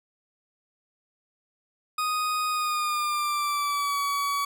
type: tone with pitch glide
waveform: 40% pulse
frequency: 1244.5 to 1134.6 Hz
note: D#6 to C#6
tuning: 0 to +40 cents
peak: -24 dBFS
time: 1.98-4.45 s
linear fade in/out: 5 ms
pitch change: -160 cents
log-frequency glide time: 2.5-3.99 s
effects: none